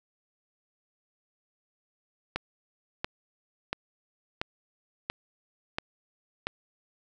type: click train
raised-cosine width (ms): 0.3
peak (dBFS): -13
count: 7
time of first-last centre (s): 2.36-6.47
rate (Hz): 1.46
effects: none